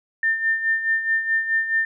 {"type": "tone with tremolo", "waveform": "sine", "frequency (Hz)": 1800, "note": "A6", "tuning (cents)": 39, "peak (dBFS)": -16, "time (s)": [0.23, 1.85], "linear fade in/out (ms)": 2, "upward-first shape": "sine", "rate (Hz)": 4.7, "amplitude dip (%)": 65, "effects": []}